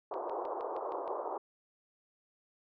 pink band-pass noise, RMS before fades -38 dBFS, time 0.11-1.38 s, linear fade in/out 5 ms, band 370 to 1100 Hz, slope 48 dB/octave
click train, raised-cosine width 0.3 ms, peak -37 dBFS, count 7, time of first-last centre 0.14-1.078 s, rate 6.4 Hz
effects none

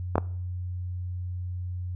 clicks, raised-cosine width 1 ms, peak -8 dBFS, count 2, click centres 0.156 / 0.181 s, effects noise-tail reverb RT60 0.6 s tail -22 dB re dry + added 90 Hz sine -30 dBFS peak until 1.95 s

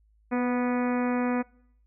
harmonic tone with a mistuned harmonic, 245.9 Hz, B3, 7 cents flat, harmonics 1 / 2 / 3 / 4 / 5 / 6 / 7 / 8 / 9 / 10, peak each -25 / -31 / -35 / -37 / -39 / -41 / -42 / -43 / -44 / -45 dBFS, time 0.31-1.43 s, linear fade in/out 20 ms, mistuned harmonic 2, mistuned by +18 cents, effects noise-tail reverb RT60 0.7 s tail -24 dB re dry + added 53 Hz sine -60 dBFS peak until 1.86 s

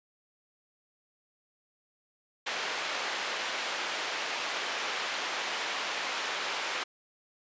white band-pass noise, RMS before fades -34 dBFS, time 2.46-6.84 s, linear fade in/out 10 ms, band 470 to 3100 Hz, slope 12 dB/octave, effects resampled to 16000 Hz

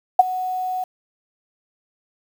sine tone with ADSR envelope, 740 Hz, F#5, in tune, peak -3 dBFS, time 0.19-0.84 s, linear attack 6 ms, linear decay 21 ms, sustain -19 dB, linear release 5 ms, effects 7-bit

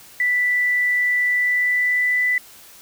sine tone with pitch glide, 1975.5 to 1989.2 Hz, B6 to B6, 0 to +12 cents, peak -16 dBFS, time 0.2-2.38 s, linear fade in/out 2 ms, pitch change +12 cents, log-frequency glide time 1.29-2.22 s, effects white hiss -45 dBFS RMS until 2.81 s

